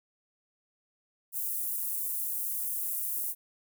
pink high-pass noise, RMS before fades -33 dBFS, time 1.32-3.35 s, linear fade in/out 50 ms, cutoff 11000 Hz, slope 24 dB/octave, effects none

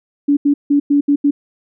sine tone bursts at uneven times, 286.5 Hz, D4, 43 cents flat, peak -9 dBFS, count 6, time 0.28-0.37 / 0.45-0.54 / 0.7-0.8 / 0.9-1.01 / 1.08-1.16 / 1.24-1.31 s, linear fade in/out 10 ms, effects none

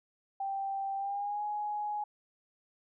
sine tone with pitch glide, 784 to 835.4 Hz, G5 to G#5, 0 to +10 cents, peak -32 dBFS, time 0.4-2.04 s, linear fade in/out 5 ms, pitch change +110 cents, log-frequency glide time 0.96-1.43 s, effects none

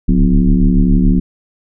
sine tone with frequency modulation, 110 Hz, A2, in tune, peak -7 dBFS, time 0.08-1.2 s, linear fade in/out 10 ms, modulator 71 Hz, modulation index 2.2, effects none

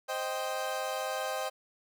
30% pulse chord, C minor, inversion none, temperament equal, 523.3 / 622.3 / 784 Hz, C5 / Eb5 / G5, 0 / 0 / 0 cents, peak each -34 dBFS, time 0.08-1.5 s, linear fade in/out 20 ms, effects none

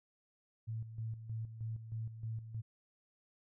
sine tone with tremolo, 112 Hz, A2, 31 cents sharp, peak -37 dBFS, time 0.67-2.62 s, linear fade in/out 20 ms, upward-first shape square, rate 3.2 Hz, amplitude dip 65%, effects none

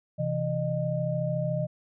sine tone cluster, 130.9 / 164.6 / 611 Hz, C3 / E3 / D#5, +1 / -2 / -32 cents, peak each -30 dBFS, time 0.18-1.67 s, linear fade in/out 20 ms, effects none

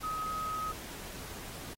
sine tone in noise, 1265 Hz, D#6, 28 cents sharp, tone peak -33 dBFS, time 0.03-0.72 s, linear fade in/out 10 ms, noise pink, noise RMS -45 dBFS, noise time 0-1.74 s, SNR +9 dB, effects AAC 48 kbps

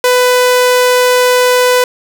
sawtooth tone, 498.4 Hz, B4, 16 cents sharp, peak -3 dBFS, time 0.04-1.84 s, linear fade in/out 2 ms, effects none

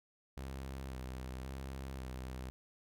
sawtooth tone with vibrato, 65.41 Hz, C2, in tune, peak -38 dBFS, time 0.37-2.5 s, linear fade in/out 0 ms, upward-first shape square, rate 0.93 Hz, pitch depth 34 cents each way, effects none

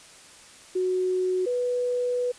sine tone pair in turn, 369 / 492.6 Hz, F#4 / B4, -5 / -5 cents, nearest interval perfect fourth, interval 500 cents, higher second, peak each -22 / -23 dBFS, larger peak first, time 0.75-1.46 / 1.46-2.32 s, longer second, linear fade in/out 10 ms, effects white hiss -49 dBFS RMS until 2.38 s + resampled to 22050 Hz

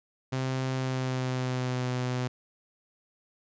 sawtooth tone with pitch glide, 130.81 to 125.84 Hz, C3 to B2, 0 to +33 cents, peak -24 dBFS, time 0.32-2.28 s, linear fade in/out 10 ms, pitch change -67 cents, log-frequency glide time 0.74-1.88 s, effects resampled to 16000 Hz

